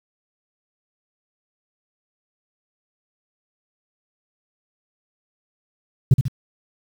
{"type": "tone with echo", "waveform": "sine", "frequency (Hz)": 130, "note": "C3", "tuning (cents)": -11, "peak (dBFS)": -5, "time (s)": [6.11, 6.14], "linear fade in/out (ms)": 5, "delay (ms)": 71, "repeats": 2, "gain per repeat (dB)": -7, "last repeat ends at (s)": 6.282, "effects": ["tanh soft clip ceiling -6 dBFS", "7-bit"]}